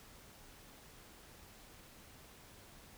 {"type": "silence", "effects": ["pink hiss -58 dBFS RMS until 2.97 s"]}